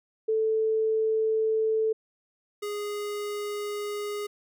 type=tone pair in turn; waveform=sine / square; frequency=440 / 413.6 Hz; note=A4 / G#4; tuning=0 / -7 cents; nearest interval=minor second; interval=107 cents; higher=first; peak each=-22 / -31 dBFS; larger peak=first; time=0.28-1.93 / 2.62-4.27 s; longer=neither; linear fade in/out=10 ms; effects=none